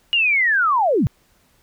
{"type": "linear sweep", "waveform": "sine", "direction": "down", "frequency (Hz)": [2891, 91.1], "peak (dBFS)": -14, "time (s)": [0.13, 1.07], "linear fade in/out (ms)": 0, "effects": ["pink hiss -59 dBFS RMS until 1.62 s"]}